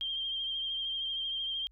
sine tone with vibrato, 3183 Hz, G7, 26 cents sharp, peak -32 dBFS, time 0.01-1.67 s, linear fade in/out 0 ms, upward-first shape sine, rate 13 Hz, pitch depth 30 cents each way, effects added 51 Hz sine -59 dBFS peak until 1.71 s

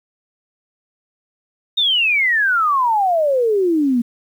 sine exponential sweep, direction down, 3729 to 230 Hz, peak -13 dBFS, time 1.77-4.02 s, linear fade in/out 10 ms, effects 8-bit

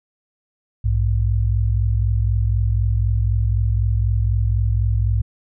sine tone pair together, 60.3 / 104.27 Hz, B1 / G#2, -41 / +7 cents, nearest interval major sixth, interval 948 cents, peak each -18 dBFS, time 0.84-5.22 s, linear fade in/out 10 ms, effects none

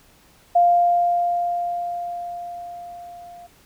sine tone with level ramp, 699 Hz, F5, 1 cent sharp, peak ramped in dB -11 to -39 dBFS, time 0.55-3.47 s, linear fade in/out 10 ms, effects pink hiss -54 dBFS RMS until 3.65 s

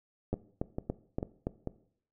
two click trains, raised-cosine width 2 ms, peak -18 / -20 dBFS, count 5 / 4, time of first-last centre 0.33-1.47 / 0.34-1.673 s, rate 3.51 / 2.25 Hz, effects noise-tail reverb RT60 0.6 s tail -18 dB re dry

